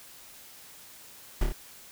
brown noise with echo, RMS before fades -23 dBFS, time 1.41-1.44 s, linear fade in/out 5 ms, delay 28 ms, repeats 3, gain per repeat -3 dB, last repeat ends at 1.524 s, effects white hiss -50 dBFS RMS until 1.91 s

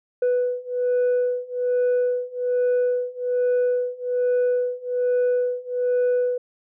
sine beating tone pair, 493.9 / 495.1 Hz, B4 / B4, 0 / +4 cents, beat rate 1.2 Hz, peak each -21 / -20 dBFS, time 0.22-6.38 s, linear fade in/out 5 ms, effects tanh soft clip ceiling -16 dBFS

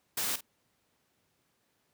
white noise with echo, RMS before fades -32 dBFS, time 0.17-0.36 s, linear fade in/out 5 ms, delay 49 ms, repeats 1, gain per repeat -14 dB, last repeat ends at 0.409 s, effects pink hiss -74 dBFS RMS until 1.93 s + high-pass 100 Hz 12 dB/octave

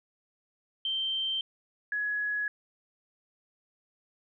sine tone pair in turn, 3130 / 1681.2 Hz, G7 / G#6, -3 / +21 cents, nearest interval major seventh, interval 1076 cents, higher first, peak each -28 dBFS, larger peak neither, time 0.85-1.41 / 1.92-2.48 s, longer neither, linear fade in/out 2 ms, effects none

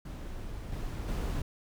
brown noise with level steps, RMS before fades -40 / -36 / -32 dBFS, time 0.05-1.42 s, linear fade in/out 5 ms, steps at 0.72 / 1.08 s, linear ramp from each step 2 ms, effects none

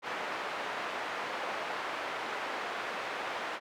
pink band-pass noise, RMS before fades -37 dBFS, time 0.02-3.6 s, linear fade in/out 50 ms, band 600 to 2200 Hz, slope 12 dB/octave, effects none

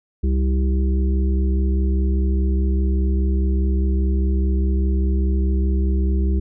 harmonic tone with a mistuned harmonic, 64.9 Hz, C2, 13 cents flat, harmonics 1 / 3 / 5 / 6, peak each -16 / -26 / -30 / -32 dBFS, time 0.23-6.4 s, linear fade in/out 10 ms, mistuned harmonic 1, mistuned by +52 cents, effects none

